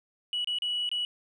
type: tone with dropouts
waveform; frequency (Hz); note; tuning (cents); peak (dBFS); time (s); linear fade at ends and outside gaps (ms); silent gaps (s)
sine; 2936; F#7; -14; -26; 0.33-1.05; 1; 0.445-0.473 / 0.586-0.621 / 0.891-0.915
effects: tanh soft clip ceiling -24 dBFS